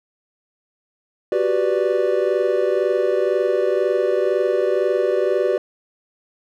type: chord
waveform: triangle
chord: G major seventh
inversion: third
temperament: equal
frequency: 370 / 392 / 493.9 / 587.3 Hz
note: F#4 / G4 / B4 / D5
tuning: 0 / 0 / 0 / 0 cents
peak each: -20 dBFS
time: 1.32-5.58 s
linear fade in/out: 2 ms
effects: none